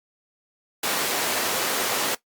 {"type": "high-pass noise", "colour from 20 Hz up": "pink", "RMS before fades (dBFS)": -25, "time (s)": [0.83, 2.15], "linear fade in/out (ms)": 5, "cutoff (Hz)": 370, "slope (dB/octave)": 12, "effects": ["noise-tail reverb RT60 0.1 s tail -17 dB re dry", "Opus 48 kbps"]}